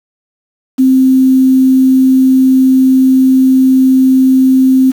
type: tone with quantisation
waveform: sine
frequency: 261.6 Hz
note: C4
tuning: in tune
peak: -4 dBFS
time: 0.78-4.92 s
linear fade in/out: 20 ms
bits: 5
effects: none